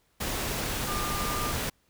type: tone in noise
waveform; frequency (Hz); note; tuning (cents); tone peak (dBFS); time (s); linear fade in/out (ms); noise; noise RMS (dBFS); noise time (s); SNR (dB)
sine; 1200; D6; +37; -33; 0.88-1.52; 10; pink; -31; 0.2-1.7; -5
effects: pink hiss -69 dBFS RMS until 1.89 s